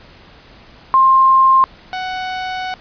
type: tone pair in turn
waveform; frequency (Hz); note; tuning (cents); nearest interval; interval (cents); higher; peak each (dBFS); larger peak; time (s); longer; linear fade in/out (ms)
sine / sawtooth; 1058 / 743.4; C6 / F#5; +19 / +8; tritone; 611; first; -7 / -17; first; 0.94-1.64 / 1.93-2.74; second; 0
effects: pink hiss -43 dBFS RMS until 2.8 s + resampled to 11025 Hz